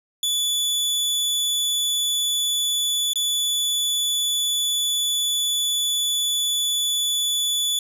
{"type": "tone with dropouts", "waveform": "sawtooth", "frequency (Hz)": 3456, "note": "A7", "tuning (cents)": -32, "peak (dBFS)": -17, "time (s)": [0.23, 7.79], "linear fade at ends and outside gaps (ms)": 2, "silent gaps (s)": [3.134, 3.157], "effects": ["resampled to 32000 Hz", "8-bit"]}